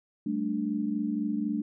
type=chord; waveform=sine; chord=G suspended second; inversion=none; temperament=equal; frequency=196 / 220 / 293.7 Hz; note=G3 / A3 / D4; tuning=0 / 0 / 0 cents; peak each=-34 / -30 / -31 dBFS; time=0.26-1.62 s; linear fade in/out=5 ms; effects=none